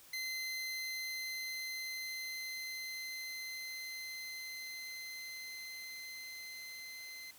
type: tone with level ramp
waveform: 25% pulse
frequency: 2063 Hz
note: C7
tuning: 25 cents flat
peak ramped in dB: -34 to -43 dBFS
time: 0.13-7.31 s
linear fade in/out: 5 ms
effects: white hiss -59 dBFS RMS until 7.38 s